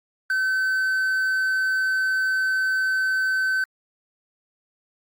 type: tone with quantisation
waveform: triangle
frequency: 1531 Hz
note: G6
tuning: 41 cents flat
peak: -18 dBFS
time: 0.3-3.64 s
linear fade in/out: 2 ms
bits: 8
effects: Opus 48 kbps